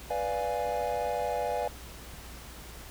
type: chord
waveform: triangle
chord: B diminished seventh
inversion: none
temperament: equal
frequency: 493.9 / 587.3 / 698.5 / 830.6 Hz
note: B4 / D5 / F5 / Ab5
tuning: 0 / 0 / 0 / 0 cents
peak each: -32 dBFS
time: 0.1-1.68 s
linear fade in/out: 5 ms
effects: added 60 Hz sine -47 dBFS peak until 2.9 s + pink hiss -47 dBFS RMS until 2.9 s